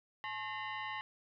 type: tone with frequency modulation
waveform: sine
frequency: 110 Hz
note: A2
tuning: in tune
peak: -38 dBFS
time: 0.24-1.01 s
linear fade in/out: 0 ms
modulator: 968 Hz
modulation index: 2.5
effects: none